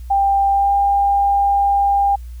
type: tone with pitch glide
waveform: sine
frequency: 792 to 800.7 Hz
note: G5 to G5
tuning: +18 to +37 cents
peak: -12 dBFS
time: 0.1-2.16 s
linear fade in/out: 10 ms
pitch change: +19 cents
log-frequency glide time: 0.51-0.73 s
effects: added 60 Hz sine -29 dBFS peak until 2.4 s + white hiss -54 dBFS RMS until 2.4 s